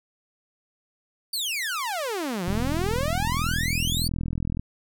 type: exponential two-way sweep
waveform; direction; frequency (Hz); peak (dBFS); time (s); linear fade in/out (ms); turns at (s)
sawtooth; down then up; 4699 to 169.2 to 4699; -23; 1.33-4.08; 5; 2.44
type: click train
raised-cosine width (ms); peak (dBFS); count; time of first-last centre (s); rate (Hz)
5; -16; 89; 2.48-4.595; 41.6
effects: none